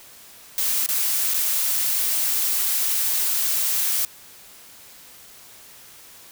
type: noise with dropouts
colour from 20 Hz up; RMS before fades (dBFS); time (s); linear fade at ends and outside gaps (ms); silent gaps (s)
blue; -22; 0.58-4.05; 0; 0.862-0.889 / 1.337-1.343
effects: white hiss -46 dBFS RMS until 6.31 s